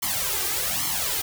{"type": "noise with flanger", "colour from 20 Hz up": "white", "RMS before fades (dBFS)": -26, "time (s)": [0.02, 1.22], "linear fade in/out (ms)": 10, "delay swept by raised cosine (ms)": [0.94, 2.54], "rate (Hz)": 1.2, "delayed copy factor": 1, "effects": []}